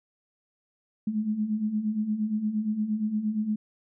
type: beating tone pair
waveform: sine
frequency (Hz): 207.7 / 216.3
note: G#3 / A3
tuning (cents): 0 / -29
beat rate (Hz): 8.6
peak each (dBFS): -32 / -26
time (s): 1.07-3.56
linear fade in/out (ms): 5
effects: none